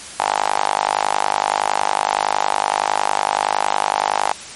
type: tone with high-pass filter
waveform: sawtooth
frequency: 50.8 Hz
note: G#1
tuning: 38 cents flat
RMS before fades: -19 dBFS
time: 0.19-4.33 s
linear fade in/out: 0 ms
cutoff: 830 Hz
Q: 5.2
effects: white hiss -34 dBFS RMS until 4.55 s + MP3 48 kbps